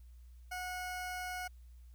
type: tone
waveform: 20% pulse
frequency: 730 Hz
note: F#5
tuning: 24 cents flat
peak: -34 dBFS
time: 0.51-1.48 s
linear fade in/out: 10 ms
effects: added 60 Hz sine -52 dBFS peak until 1.94 s + white hiss -75 dBFS RMS until 1.94 s